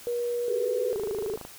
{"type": "tone with pitch glide", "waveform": "sine", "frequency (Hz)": [480, 496.4], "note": ["B4", "B4"], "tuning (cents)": [-49, 9], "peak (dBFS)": -26, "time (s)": [0.07, 0.93], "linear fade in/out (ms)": 0, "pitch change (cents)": 58, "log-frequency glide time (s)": [0.4, 0.81]}
{"type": "tone with vibrato", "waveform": "sine", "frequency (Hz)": 415.3, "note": "G#4", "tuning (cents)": 0, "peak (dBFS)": -28, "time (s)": [0.48, 1.36], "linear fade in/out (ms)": 2, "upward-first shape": "sine", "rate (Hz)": 20, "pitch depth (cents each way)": 160}
{"type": "click train", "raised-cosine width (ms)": 1, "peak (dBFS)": -25, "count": 14, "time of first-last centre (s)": [0.96, 1.451], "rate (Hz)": 26.5}
{"effects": ["white hiss -47 dBFS RMS until 1.58 s"]}